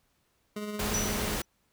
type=tone with tremolo; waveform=25% pulse; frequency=209.3 Hz; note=G#3; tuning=14 cents sharp; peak=-29 dBFS; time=0.56-1.36 s; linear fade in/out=5 ms; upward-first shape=sine; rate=17 Hz; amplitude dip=35%
type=noise; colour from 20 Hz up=pink; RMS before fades=-32 dBFS; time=0.79-1.42 s; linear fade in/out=5 ms
type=tone with exponential decay; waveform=sine; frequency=5920 Hz; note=F#8; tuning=in tune; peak=-27 dBFS; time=0.94-1.45 s; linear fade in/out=2 ms; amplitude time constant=110 ms
effects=pink hiss -72 dBFS RMS until 1.72 s